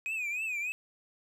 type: tone with vibrato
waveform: triangle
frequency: 2489 Hz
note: D#7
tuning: in tune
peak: -30 dBFS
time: 0.06-0.72 s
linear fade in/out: 0 ms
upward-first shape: triangle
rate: 3.3 Hz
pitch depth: 140 cents each way
effects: none